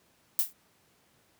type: noise with exponential decay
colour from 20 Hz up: violet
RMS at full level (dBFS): -21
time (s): 0.39-0.53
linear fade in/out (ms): 1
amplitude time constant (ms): 30
effects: pink hiss -66 dBFS RMS until 1.39 s + high-pass 100 Hz 12 dB/octave